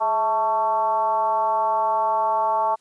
sine tone with frequency modulation, 883 Hz, A5, 6 cents sharp, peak -18 dBFS, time 0-2.76 s, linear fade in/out 20 ms, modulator 232 Hz, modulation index 0.94, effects white hiss -63 dBFS RMS until 2.8 s + resampled to 22050 Hz

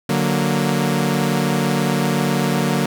sawtooth chord, D augmented, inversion none, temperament equal, 146.83 / 185 / 233.1 Hz, D3 / F#3 / A#3, 0 / 0 / 0 cents, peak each -17 dBFS, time 0.09-2.86 s, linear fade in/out 5 ms, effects none

